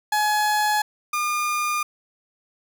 30% pulse tone pair in turn, 845 / 1210.6 Hz, G#5 / D#6, +30 / -48 cents, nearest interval tritone, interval 622 cents, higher second, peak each -16 / -19 dBFS, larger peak first, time 0.12-0.82 / 1.13-1.83 s, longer neither, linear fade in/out 5 ms, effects none

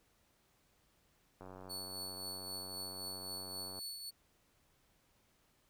click train, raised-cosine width 1 ms, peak -37 dBFS, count 223, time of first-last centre 1.41-3.789 s, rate 93.3 Hz
sawtooth tone with tremolo, 4435 Hz, C#8, in tune, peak -38 dBFS, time 1.69-4.11 s, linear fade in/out 20 ms, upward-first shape triangle, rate 3.8 Hz, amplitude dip 50%
effects pink hiss -73 dBFS RMS until 5.69 s

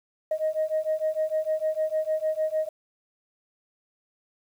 sine beating tone pair, 622.3 / 628.9 Hz, D#5 / D#5, 0 / +18 cents, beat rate 6.6 Hz, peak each -26 dBFS, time 0.31-2.69 s, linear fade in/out 5 ms, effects tanh soft clip ceiling -18 dBFS + 9-bit

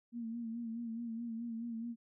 sine tone with vibrato, 231 Hz, A#3, 16 cents flat, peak -38 dBFS, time 0.12-1.96 s, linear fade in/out 50 ms, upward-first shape sine, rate 4.7 Hz, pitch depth 51 cents each way, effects none

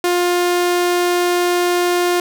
sawtooth tone, 353.4 Hz, F4, 21 cents sharp, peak -10 dBFS, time 0.04-2.2 s, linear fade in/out 2 ms, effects none

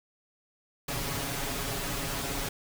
pink noise with comb filter, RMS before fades -33 dBFS, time 0.88-2.49 s, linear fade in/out 5 ms, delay 7.2 ms, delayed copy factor +0.95, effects none

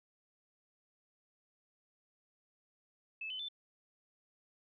sine tone with pitch steps, 2613 / 3036 / 3528 Hz, E7 / F#7 / A7, -16 / +44 / +4 cents, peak -39 dBFS, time 3.21-3.486 s, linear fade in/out 5 ms, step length 92 ms, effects none

